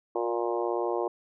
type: harmonic tone with a mistuned harmonic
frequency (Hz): 117.6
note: A#2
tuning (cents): +16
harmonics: 3 / 4 / 5 / 6 / 7 / 8 / 9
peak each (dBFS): -30 / -32 / -34 / -36 / -37 / -38 / -39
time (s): 0.15-1.08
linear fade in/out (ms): 5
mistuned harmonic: 3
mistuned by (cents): +18
effects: none